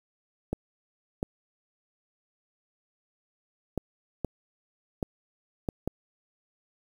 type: clicks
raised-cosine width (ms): 2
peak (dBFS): -15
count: 7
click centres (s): 0.53 / 1.229 / 3.777 / 4.247 / 5.028 / 5.688 / 5.876
effects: 8-bit